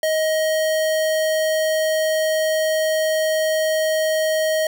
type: tone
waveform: square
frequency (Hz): 629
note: D#5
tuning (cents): +19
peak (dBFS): -18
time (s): 0.03-4.67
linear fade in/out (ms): 2
effects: none